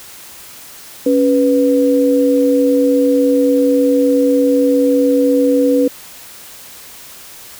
sine tone pair together, 277.2 / 493.9 Hz, C#4 / B4, 0 / 0 cents, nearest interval minor seventh, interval 1000 cents, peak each -12 dBFS, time 1.06-5.88 s, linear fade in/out 5 ms, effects white hiss -36 dBFS RMS until 7.59 s

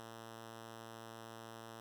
5% pulse tone, 113.5 Hz, A#2, 46 cents flat, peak -38 dBFS, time 0-1.8 s, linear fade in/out 0 ms, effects none

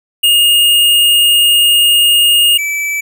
square tone pair in turn, 2845 / 2309 Hz, F7 / D7, +31 / -30 cents, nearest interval major third, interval 361 cents, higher first, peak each -7 / -15 dBFS, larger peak first, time 0.23-2.58 / 2.58-3.01 s, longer first, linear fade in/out 10 ms, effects none

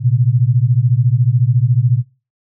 sine beating tone pair, 116.54 / 130.54 Hz, A#2 / C3, 0 / -4 cents, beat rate 14 Hz, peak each -13 dBFS, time 0-2.03 s, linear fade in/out 50 ms, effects noise-tail reverb RT60 0.3 s tail -20 dB re dry

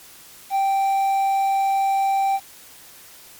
triangle tone with quantisation, 782 Hz, G5, 4 cents flat, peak -15 dBFS, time 0.5-2.4 s, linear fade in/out 50 ms, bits 7, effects white hiss -45 dBFS RMS until 3.39 s + MP3 96 kbps

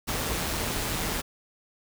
pink noise with amplitude modulation, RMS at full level -28 dBFS, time 0.07-1.22 s, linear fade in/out 20 ms, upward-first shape sine, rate 161 Hz, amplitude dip 35%, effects none

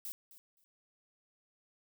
violet noise with echo, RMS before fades -42 dBFS, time 0.05-0.12 s, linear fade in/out 0 ms, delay 260 ms, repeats 2, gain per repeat -15 dB, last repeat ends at 0.64 s, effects none

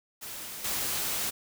white noise with level steps, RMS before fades -40 / -31 dBFS, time 0.21-1.31 s, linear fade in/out 20 ms, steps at 0.64 s, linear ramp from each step 5 ms, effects none

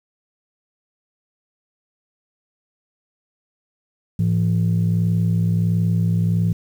sine tone pair together, 107.8 / 169.26 Hz, A2 / E3, -35 / +46 cents, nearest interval minor sixth, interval 781 cents, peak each -17 dBFS, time 4.19-6.53 s, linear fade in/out 5 ms, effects tanh soft clip ceiling -11 dBFS + 8-bit

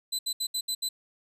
25% pulse tone bursts at uneven times, 4023 Hz, B7, 31 cents sharp, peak -23 dBFS, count 6, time 0.12-0.19 / 0.26-0.33 / 0.4-0.47 / 0.54-0.61 / 0.68-0.75 / 0.82-0.89 s, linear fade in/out 10 ms, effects none

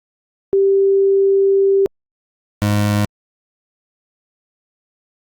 sine / 25% pulse tone pair in turn, 391.8 / 103.77 Hz, G4 / G#2, -1 / -1 cents, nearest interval octave + major seventh, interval 2300 cents, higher first, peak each -10 dBFS, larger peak neither, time 0.53-1.86 / 2.62-3.05 s, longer first, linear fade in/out 0 ms, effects Opus 32 kbps

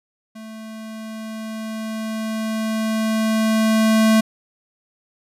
square tone with level ramp, 220 Hz, A3, in tune, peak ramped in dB -35 to -12 dBFS, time 0.35-4.21 s, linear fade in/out 10 ms, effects resampled to 32000 Hz

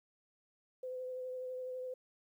sine tone with vibrato, 509 Hz, C5, 48 cents flat, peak -39 dBFS, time 0.83-1.94 s, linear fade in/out 5 ms, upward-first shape triangle, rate 12 Hz, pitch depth 20 cents each way, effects 12-bit

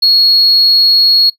triangle tone, 4322 Hz, C#8, 45 cents flat, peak -3 dBFS, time 0.02-1.3 s, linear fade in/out 10 ms, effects noise-tail reverb RT60 0.1 s tail -18 dB re dry + tanh soft clip ceiling -1 dBFS

